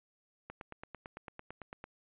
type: click train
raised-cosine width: 0.5 ms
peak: -29 dBFS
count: 13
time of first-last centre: 0.5-1.841 s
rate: 8.95 Hz
effects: resampled to 8000 Hz